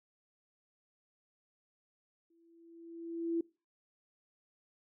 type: tone with exponential growth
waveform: sine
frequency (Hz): 334.2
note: E4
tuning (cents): +24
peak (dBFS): -28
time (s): 2.3-3.41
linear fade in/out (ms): 5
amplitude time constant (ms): 240
effects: noise-tail reverb RT60 0.3 s tail -23 dB re dry